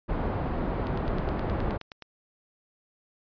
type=low-pass noise; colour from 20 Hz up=pink; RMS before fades=-29 dBFS; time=0.08-1.78 s; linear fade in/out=20 ms; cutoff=970 Hz; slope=12 dB/octave
type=click train; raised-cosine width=0.2 ms; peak=-23 dBFS; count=12; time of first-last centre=0.87-2.023 s; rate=9.54 Hz
effects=resampled to 11025 Hz